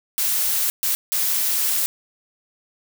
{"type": "noise bursts at uneven times", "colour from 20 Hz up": "blue", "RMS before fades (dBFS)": -21, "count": 3, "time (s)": [[0.18, 0.7], [0.83, 0.95], [1.12, 1.86]], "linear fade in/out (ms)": 0, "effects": []}